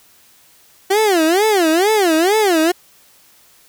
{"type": "tone with vibrato", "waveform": "30% pulse", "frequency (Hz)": 371.3, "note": "F#4", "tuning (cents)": 6, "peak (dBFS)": -9, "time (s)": [0.9, 2.72], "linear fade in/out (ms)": 10, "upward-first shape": "sine", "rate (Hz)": 2.2, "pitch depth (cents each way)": 290, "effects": ["white hiss -50 dBFS RMS until 3.68 s"]}